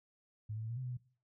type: tone with pitch steps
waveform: sine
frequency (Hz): 107.1 / 110.3 / 111.5 / 117.6 / 129.7 / 124.8 / 123.7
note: A2 / A2 / A2 / A#2 / C3 / B2 / B2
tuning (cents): -46 / +5 / +23 / +16 / -15 / +19 / +3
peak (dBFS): -38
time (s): 0.49-0.973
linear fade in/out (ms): 10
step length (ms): 69
effects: noise-tail reverb RT60 0.4 s tail -18 dB re dry